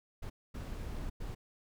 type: noise bursts at uneven times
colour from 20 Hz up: brown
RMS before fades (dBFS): -40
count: 3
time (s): 0.22-0.3 / 0.54-1.1 / 1.2-1.35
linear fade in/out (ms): 10
effects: none